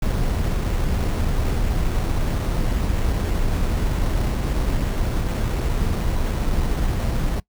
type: noise with sample-and-hold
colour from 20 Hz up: brown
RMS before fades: -21 dBFS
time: 0.02-7.4 s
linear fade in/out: 5 ms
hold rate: 4900 Hz
effects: noise-tail reverb RT60 0.1 s tail -21 dB re dry